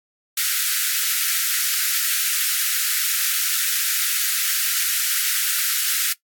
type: high-pass noise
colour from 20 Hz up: white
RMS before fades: -21 dBFS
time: 0.37-6.13 s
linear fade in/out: 5 ms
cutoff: 1300 Hz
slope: 96 dB/octave
effects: noise-tail reverb RT60 0.1 s tail -17 dB re dry + AAC 64 kbps